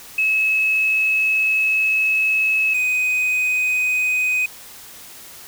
sine / triangle tone pair in turn, 2582 / 2504 Hz, E7 / D#7, -37 / +10 cents, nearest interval minor second, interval 53 cents, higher first, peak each -15 dBFS, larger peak neither, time 0.18-2.74 / 2.74-4.46 s, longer first, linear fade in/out 5 ms, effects white hiss -40 dBFS RMS until 5.47 s

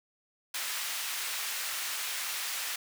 pink high-pass noise, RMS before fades -35 dBFS, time 0.54-2.76 s, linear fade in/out 5 ms, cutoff 1600 Hz, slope 12 dB/octave, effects none

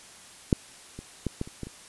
clicks, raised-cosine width 3 ms, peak -6 / -25 / -14 / -16 / -29 / -21 / -27 dBFS, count 7, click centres 0.528 / 0.99 / 1.267 / 1.414 / 1.475 / 1.633 / 1.67 s, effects white hiss -49 dBFS RMS until 1.88 s + resampled to 24000 Hz

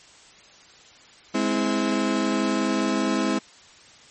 35% pulse chord, Ab augmented, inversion none, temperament just, 207.7 / 259.6 / 324.5 Hz, Ab3 / C4 / E4, 0 / -13 / -27 cents, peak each -24 dBFS, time 1.34-3.39 s, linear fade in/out 10 ms, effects white hiss -50 dBFS RMS until 4.1 s + MP3 32 kbps

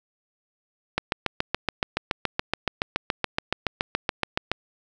click train, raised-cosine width 0.3 ms, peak -6 dBFS, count 26, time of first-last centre 0.98-4.516 s, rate 7.07 Hz, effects none

